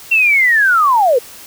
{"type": "linear sweep", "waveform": "sine", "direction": "down", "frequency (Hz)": [2736, 452.1], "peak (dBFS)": -8, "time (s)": [0.11, 1.19], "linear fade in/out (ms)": 10, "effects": ["white hiss -36 dBFS RMS until 1.46 s"]}